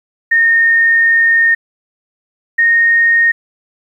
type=tone pair in turn; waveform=sine; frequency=1836 / 1852 Hz; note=A#6 / A#6; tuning=-27 / -12 cents; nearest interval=unison; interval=15 cents; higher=second; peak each=-7 dBFS; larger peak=neither; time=0.31-1.55 / 2.58-3.32 s; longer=first; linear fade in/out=10 ms; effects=8-bit